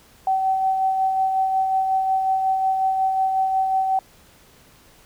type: tone with tremolo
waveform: sine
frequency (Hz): 764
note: G5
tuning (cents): -45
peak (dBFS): -16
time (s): 0.27-3.99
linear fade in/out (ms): 2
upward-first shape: sine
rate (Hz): 5.5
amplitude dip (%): 35
effects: pink hiss -52 dBFS RMS until 5.05 s